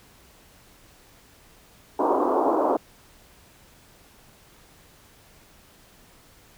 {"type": "band-pass noise", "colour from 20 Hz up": "pink", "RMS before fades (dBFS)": -22, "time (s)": [1.99, 2.77], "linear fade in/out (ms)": 5, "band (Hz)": [280, 1100], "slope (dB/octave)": 48, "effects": ["pink hiss -54 dBFS RMS until 6.57 s"]}